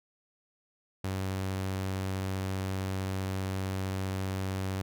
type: tone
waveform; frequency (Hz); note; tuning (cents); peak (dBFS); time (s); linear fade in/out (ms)
sawtooth; 95.3; G2; -48; -27; 1.04-4.82; 5
effects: none

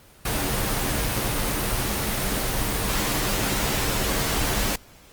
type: noise with comb filter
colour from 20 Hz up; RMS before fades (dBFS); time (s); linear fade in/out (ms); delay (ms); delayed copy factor
pink; -24; 0.25-4.76; 5; 12; -0.5
effects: pink hiss -51 dBFS RMS until 5.12 s + Opus 24 kbps

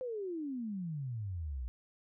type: exponential sweep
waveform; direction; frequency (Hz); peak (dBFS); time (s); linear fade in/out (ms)
sine; down; 523.3 to 57.8; -36; 0.01-1.68; 0
effects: none

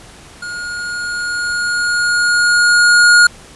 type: tone with level ramp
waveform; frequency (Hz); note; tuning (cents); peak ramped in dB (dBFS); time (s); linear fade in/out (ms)
square; 1433; F6; +44; -24 to -5; 0.42-3.27; 5
effects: pink hiss -39 dBFS RMS until 3.55 s + resampled to 24000 Hz

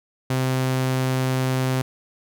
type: tone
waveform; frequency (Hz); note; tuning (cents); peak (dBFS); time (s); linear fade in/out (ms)
sawtooth; 130; C3; -11; -16; 0.3-1.82; 5
effects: none

